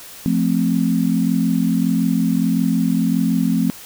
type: chord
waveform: sine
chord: F major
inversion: none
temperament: equal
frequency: 174.61 / 220 / 261.6 Hz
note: F3 / A3 / C4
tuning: 0 / 0 / 0 cents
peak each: -19 dBFS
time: 0.26-3.7 s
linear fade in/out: 0 ms
effects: white hiss -38 dBFS RMS until 3.85 s